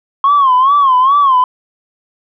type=tone with vibrato; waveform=sine; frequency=1078 Hz; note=C#6; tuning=49 cents flat; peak=-5 dBFS; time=0.24-1.44 s; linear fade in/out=2 ms; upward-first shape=sine; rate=2.4 Hz; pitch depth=130 cents each way; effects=tanh soft clip ceiling -3 dBFS

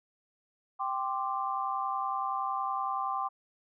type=chord; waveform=sine; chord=G suspended fourth; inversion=none; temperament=just; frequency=784 / 1045.3 / 1176 Hz; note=G5 / C6 / D6; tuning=0 / -2 / +2 cents; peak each=-34 dBFS; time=0.79-3.29 s; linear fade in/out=20 ms; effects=none

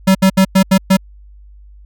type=tone bursts at uneven times; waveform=square; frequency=190.7 Hz; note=G3; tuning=47 cents flat; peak=-7 dBFS; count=6; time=0.07-0.15 / 0.22-0.3 / 0.37-0.45 / 0.55-0.63 / 0.71-0.78 / 0.9-0.97 s; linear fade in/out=10 ms; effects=added 50 Hz sine -37 dBFS peak until 1.85 s

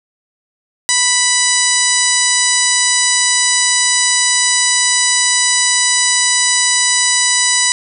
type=harmonic tone; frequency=987.8 Hz; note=B5; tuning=in tune; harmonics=1 / 2 / 3 / 4 / 5 / 6 / 7 / 8 / 9; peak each=-24 / -18 / -24 / -19 / -20 / -19 / -21 / -18 / -18 dBFS; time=0.89-7.72 s; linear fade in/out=0 ms; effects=none

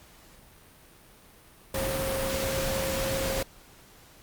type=tone in noise; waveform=sine; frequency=536 Hz; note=C5; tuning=42 cents sharp; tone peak=-30 dBFS; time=1.74-3.43 s; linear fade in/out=5 ms; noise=pink; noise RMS=-31 dBFS; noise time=1.74-3.43 s; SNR=-2 dB; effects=pink hiss -54 dBFS RMS until 4.22 s + Opus 48 kbps

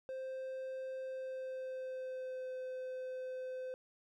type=tone with pitch glide; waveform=triangle; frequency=523.3 to 513.4 Hz; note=C5 to C5; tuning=0 to -33 cents; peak=-38 dBFS; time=0.09-3.74 s; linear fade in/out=0 ms; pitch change=-33 cents; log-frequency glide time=1.02-2.52 s; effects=none

